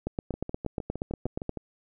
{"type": "two click trains", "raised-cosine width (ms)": 2, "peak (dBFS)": [-21, -16], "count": [9, 13], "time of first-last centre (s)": [[0.34, 1.573], [0.07, 1.493]], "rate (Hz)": [6.49, 8.43], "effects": []}